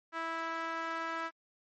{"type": "tone with band-pass filter", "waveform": "sawtooth", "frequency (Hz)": 328.4, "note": "E4", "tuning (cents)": -6, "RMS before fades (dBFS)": -37, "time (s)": [0.12, 1.31], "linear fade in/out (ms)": 50, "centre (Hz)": 1400, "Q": 2.2, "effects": ["MP3 32 kbps"]}